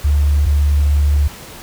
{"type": "tone pair in turn", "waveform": "sine", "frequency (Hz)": [72.6, 72.6], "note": ["D2", "D2"], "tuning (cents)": [-19, -19], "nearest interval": "unison", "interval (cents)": 0, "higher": "neither", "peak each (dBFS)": -10, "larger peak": "neither", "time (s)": [[0.04, 0.46], [0.46, 1.28]], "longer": "second", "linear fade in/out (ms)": 10, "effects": ["pink hiss -35 dBFS RMS until 1.62 s"]}